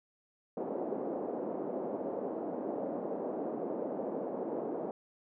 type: band-pass noise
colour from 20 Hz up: white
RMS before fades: -37 dBFS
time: 0.57-4.91 s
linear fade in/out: 2 ms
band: 230 to 610 Hz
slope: 24 dB/octave
effects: none